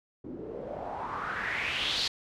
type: noise with low-pass filter sweep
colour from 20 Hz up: white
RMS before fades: -34 dBFS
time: 0.24-2.08 s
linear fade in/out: 5 ms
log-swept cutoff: 290 to 4500 Hz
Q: 4.4
effects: none